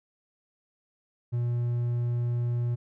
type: tone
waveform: triangle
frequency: 120.1 Hz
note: B2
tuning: 48 cents flat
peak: -23 dBFS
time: 1.32-2.76 s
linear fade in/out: 20 ms
effects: none